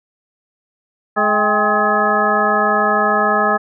harmonic tone with a mistuned harmonic, 211.6 Hz, G#3, 33 cents sharp, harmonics 1 / 2 / 3 / 4 / 5 / 6 / 8, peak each -23 / -22 / -20 / -19 / -23 / -17 / -20 dBFS, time 1.16-3.58 s, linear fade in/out 20 ms, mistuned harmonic 4, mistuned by -92 cents, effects none

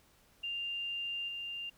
sine tone with level steps, 2794 Hz, F7, in tune, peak -35 / -38 dBFS, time 0.43-1.7 s, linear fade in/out 10 ms, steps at 1.28 s, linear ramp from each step 5 ms, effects pink hiss -66 dBFS RMS until 1.77 s

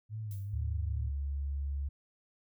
sine tone with vibrato, 103.83 Hz, G#2, in tune, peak -36 dBFS, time 0.09-1.12 s, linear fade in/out 50 ms, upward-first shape sine, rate 2.4 Hz, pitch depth 100 cents each way
violet noise with exponential decay, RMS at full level -50 dBFS, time 0.31-0.62 s, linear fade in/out 1 ms, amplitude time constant 67 ms
sine tone with pitch glide, 75 to 69.98 Hz, D2 to C#2, +37 to +17 cents, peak -32 dBFS, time 0.53-1.89 s, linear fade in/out 10 ms, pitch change -120 cents, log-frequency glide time 0.77-1.1 s
effects none

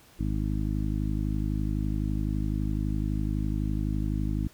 harmonic tone, 51.91 Hz, G#1, in tune, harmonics 1 / 2 / 3 / 4 / 5 / 6, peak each -29 / -32 / -34 / -35 / -36 / -37 dBFS, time 0.19-4.48 s, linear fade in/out 10 ms, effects pink hiss -56 dBFS RMS until 4.53 s

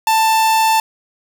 45% pulse tone, 886 Hz, A5, 12 cents sharp, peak -11 dBFS, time 0.07-0.8 s, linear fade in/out 2 ms, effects none

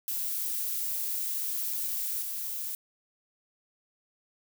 violet noise with level steps, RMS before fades -32 / -35 dBFS, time 0.08-2.75 s, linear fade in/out 0 ms, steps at 2.22 s, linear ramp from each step 5 ms, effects none

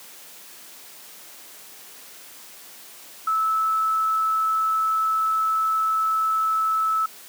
sine tone, 1306 Hz, E6, 17 cents flat, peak -19 dBFS, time 3.27-7.06 s, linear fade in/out 5 ms, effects white hiss -44 dBFS RMS until 7.28 s + high-pass 200 Hz 12 dB/octave

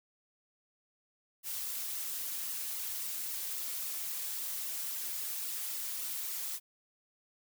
blue noise with flanger, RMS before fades -38 dBFS, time 1.43-6.6 s, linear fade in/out 50 ms, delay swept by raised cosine 1.2 to 6.7 ms, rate 3.7 Hz, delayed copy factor -0.9, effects none

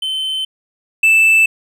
triangle tone pair in turn, 3073 / 2642 Hz, G7 / E7, -35 / +3 cents, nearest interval minor third, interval 262 cents, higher first, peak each -16 / -6 dBFS, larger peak second, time 0.02-0.45 / 1.03-1.46 s, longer neither, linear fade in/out 5 ms, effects none

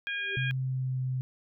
harmonic tone, 814 Hz, G#5, 35 cents flat, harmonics 2 / 3 / 4, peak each -33 / -35 / -39 dBFS, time 0.07-0.51 s, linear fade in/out 0 ms
sine tone with exponential growth, 392 Hz, G4, in tune, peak -34 dBFS, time 0.1-0.36 s, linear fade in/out 5 ms, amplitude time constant 55 ms
sine tone with pitch glide, 130.81 to 129.01 Hz, C3 to C3, 0 to -24 cents, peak -28 dBFS, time 0.37-1.21 s, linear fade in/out 0 ms, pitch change -24 cents, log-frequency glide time 0.58-1.03 s
effects none

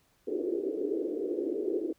white band-pass noise, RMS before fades -32 dBFS, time 0.27-1.93 s, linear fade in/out 10 ms, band 310 to 440 Hz, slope 48 dB/octave, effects pink hiss -69 dBFS RMS until 1.98 s

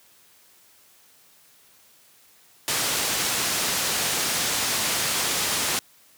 white low-pass noise, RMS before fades -25 dBFS, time 2.68-5.79 s, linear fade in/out 0 ms, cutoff 9000 Hz, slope 12 dB/octave, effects white hiss -56 dBFS RMS until 6.17 s + high-pass 80 Hz 12 dB/octave

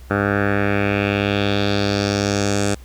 10% pulse tone with low-pass filter sweep, 101 Hz, G#2, 48 cents flat, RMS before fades -19 dBFS, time 0.1-2.75 s, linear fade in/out 10 ms, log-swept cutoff 1400 to 8100 Hz, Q 2.8, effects added 63 Hz sine -37 dBFS peak until 2.84 s + pink hiss -50 dBFS RMS until 2.84 s

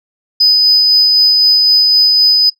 sine tone with tremolo, 5000 Hz, D#8, 8 cents sharp, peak -3 dBFS, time 0.4-2.5 s, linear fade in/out 10 ms, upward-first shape sine, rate 3.9 Hz, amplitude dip 25%, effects noise-tail reverb RT60 0.1 s tail -18 dB re dry + tanh soft clip ceiling -2 dBFS

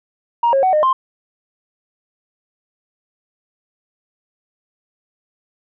sine tone with pitch steps, 942 / 543 / 750 / 610 / 1051 Hz, A#5 / C#5 / F#5 / D#5 / C6, +18 / -36 / +23 / -34 / +7 cents, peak -10 dBFS, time 0.43-0.93 s, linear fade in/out 5 ms, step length 100 ms, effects tanh soft clip ceiling -8 dBFS

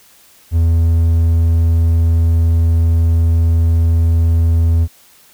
triangle tone, 82.8 Hz, E2, 8 cents sharp, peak -7 dBFS, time 0.51-4.88 s, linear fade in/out 50 ms, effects white hiss -47 dBFS RMS until 5.33 s

